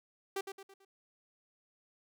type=tone with echo; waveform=sawtooth; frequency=390.2 Hz; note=G4; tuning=8 cents flat; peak=-30 dBFS; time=0.36-0.41 s; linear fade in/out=5 ms; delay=110 ms; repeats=4; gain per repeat=-7 dB; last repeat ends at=0.85 s; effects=none